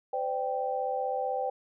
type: chord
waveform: sine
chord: C suspended second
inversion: none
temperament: equal with one note detuned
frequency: 511.6 / 587.3 / 784 Hz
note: C5 / D5 / G5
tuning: -39 / 0 / 0 cents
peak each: -32 / -36 / -31 dBFS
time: 0.13-1.5 s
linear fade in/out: 5 ms
effects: none